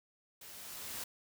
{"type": "noise with level ramp", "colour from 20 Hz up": "white", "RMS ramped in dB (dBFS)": [-52, -41], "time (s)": [0.41, 1.04], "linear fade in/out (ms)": 5, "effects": []}